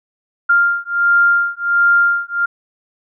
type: beating tone pair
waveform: sine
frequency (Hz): 1396.9 / 1398.3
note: F6 / F6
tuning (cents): 0 / +2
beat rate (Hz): 1.4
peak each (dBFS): -14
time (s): 0.49-2.46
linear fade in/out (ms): 10
effects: none